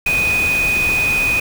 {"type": "tone in noise", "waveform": "sine", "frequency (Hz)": 2489, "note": "D#7", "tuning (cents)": 0, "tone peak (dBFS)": -14, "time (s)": [0.06, 1.4], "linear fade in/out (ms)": 5, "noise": "pink", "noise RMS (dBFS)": -25, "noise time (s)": [0.06, 1.4], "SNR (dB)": 8, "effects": []}